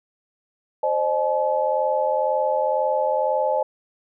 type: tone cluster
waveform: sine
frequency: 526 / 608 / 857 Hz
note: C5 / D#5 / A5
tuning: +9 / -40 / -46 cents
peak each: -23 dBFS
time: 0.83-3.63 s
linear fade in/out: 5 ms
effects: none